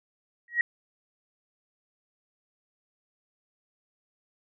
sine tone with exponential growth, 1900 Hz, A#6, 33 cents sharp, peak -16 dBFS, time 0.48-0.61 s, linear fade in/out 2 ms, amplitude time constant 27 ms, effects none

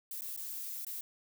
violet noise with dropouts, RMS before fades -41 dBFS, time 0.11-1.01 s, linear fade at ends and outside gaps 2 ms, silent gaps 0.21-0.219 / 0.364-0.374 / 0.849-0.867 s, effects none

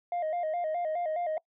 sine tone with vibrato, 662 Hz, E5, 7 cents sharp, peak -26 dBFS, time 0.12-1.38 s, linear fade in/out 2 ms, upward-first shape square, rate 4.8 Hz, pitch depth 100 cents each way, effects noise-tail reverb RT60 0.1 s tail -25 dB re dry + tanh soft clip ceiling -27 dBFS

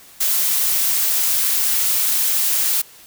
blue noise, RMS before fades -18 dBFS, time 0.2-2.82 s, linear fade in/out 10 ms, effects white hiss -45 dBFS RMS until 3.06 s

